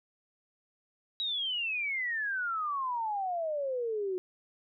sine exponential sweep, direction down, 3877 to 360 Hz, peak -30 dBFS, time 1.2-4.18 s, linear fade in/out 0 ms, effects none

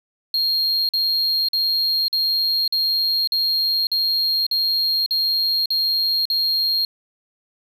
triangle tone bursts, 4234 Hz, C8, 20 cents sharp, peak -16 dBFS, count 11, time 0.34-6.85 s, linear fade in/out 2 ms, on 550 ms, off 46 ms, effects none

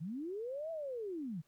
sine linear two-way sweep, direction up then down, 142.2 to 667 to 142.2 Hz, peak -38 dBFS, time 0-1.42 s, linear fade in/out 20 ms, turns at 0.71 s, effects pink hiss -75 dBFS RMS until 1.47 s

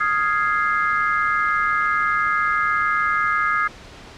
sine chord, F minor seventh, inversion third, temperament equal with one note detuned, 1244.5 / 1390.5 / 1661.2 / 2093 Hz, Eb6 / F6 / Ab6 / C7, 0 / -8 / 0 / 0 cents, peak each -20 / -26 / -23 / -26 dBFS, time 0-3.68 s, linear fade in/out 10 ms, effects pink hiss -41 dBFS RMS until 4.17 s + low-pass 5000 Hz 12 dB/octave

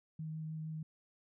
sine tone with vibrato, 157.4 Hz, D#3, 20 cents sharp, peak -39 dBFS, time 0.19-0.83 s, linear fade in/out 5 ms, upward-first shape triangle, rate 6.5 Hz, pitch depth 12 cents each way, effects none

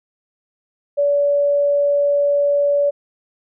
sine tone, 573 Hz, D5, 43 cents flat, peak -13 dBFS, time 0.97-2.91 s, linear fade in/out 20 ms, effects none

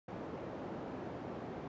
white band-pass noise, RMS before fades -44 dBFS, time 0.08-1.68 s, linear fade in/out 5 ms, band 110 to 540 Hz, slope 12 dB/octave, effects resampled to 16000 Hz

